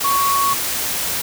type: tone in noise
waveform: sine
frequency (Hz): 1112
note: C#6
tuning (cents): +5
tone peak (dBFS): -15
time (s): 0.04-0.54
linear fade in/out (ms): 10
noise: white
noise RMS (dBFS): -22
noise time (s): 0-1.22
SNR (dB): +4
effects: none